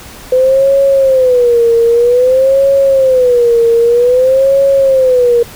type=tone with vibrato; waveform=sine; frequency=505 Hz; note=B4; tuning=39 cents sharp; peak=-5 dBFS; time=0.32-5.43 s; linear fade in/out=5 ms; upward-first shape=sine; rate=0.52 Hz; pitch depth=150 cents each way; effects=pink hiss -32 dBFS RMS until 5.55 s